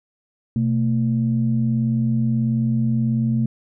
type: tone pair together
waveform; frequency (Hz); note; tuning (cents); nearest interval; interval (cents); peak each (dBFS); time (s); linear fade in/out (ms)
sine; 126.51 / 225; B2 / A3; +42 / +39; minor seventh; 997; -19; 0.56-3.46; 2
effects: tanh soft clip ceiling -9 dBFS